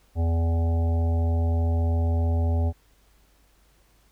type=harmonic tone; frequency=83.2 Hz; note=E2; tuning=17 cents sharp; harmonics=1 / 3 / 5 / 7 / 9 / 10; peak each=-20 / -33 / -38 / -37 / -39 / -45 dBFS; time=0.15-2.73 s; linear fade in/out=50 ms; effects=added 50 Hz sine -60 dBFS peak until 4.11 s + pink hiss -63 dBFS RMS until 4.11 s